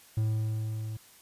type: tone with level ramp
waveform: triangle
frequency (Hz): 109.4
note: A2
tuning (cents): -9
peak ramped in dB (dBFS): -22 to -32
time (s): 0.17-0.97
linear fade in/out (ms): 5
effects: white hiss -56 dBFS RMS until 1.21 s + resampled to 32000 Hz